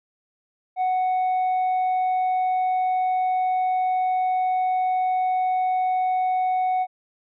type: tone with tanh clipping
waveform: triangle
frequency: 741 Hz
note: F#5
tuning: 2 cents sharp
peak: -20 dBFS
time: 0.76-6.87 s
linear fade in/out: 50 ms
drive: 7 dB
effects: none